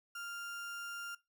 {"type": "tone", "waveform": "35% pulse", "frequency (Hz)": 1396.9, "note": "F6", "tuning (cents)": 0, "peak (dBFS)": -40, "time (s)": [0.15, 1.15], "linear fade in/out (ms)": 5, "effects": ["noise-tail reverb RT60 0.2 s tail -19 dB re dry"]}